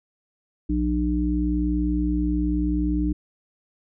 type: harmonic tone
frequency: 60.3 Hz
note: B1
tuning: 41 cents flat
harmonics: 1 / 3 / 5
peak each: -24 / -28 / -23 dBFS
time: 0.69-3.13 s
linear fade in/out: 10 ms
effects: none